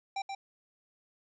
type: tone with echo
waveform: square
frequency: 784 Hz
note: G5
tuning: in tune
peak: -33 dBFS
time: 0.16-0.22 s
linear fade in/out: 5 ms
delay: 130 ms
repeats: 1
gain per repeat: -4 dB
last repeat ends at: 0.35 s
effects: resampled to 16000 Hz